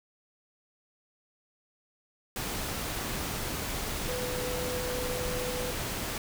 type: tone in noise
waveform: sine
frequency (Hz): 498.1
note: B4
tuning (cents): +15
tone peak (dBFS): -34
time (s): 4.08-5.71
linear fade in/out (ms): 2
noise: pink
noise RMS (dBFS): -34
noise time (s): 2.36-6.18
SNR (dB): -3
effects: none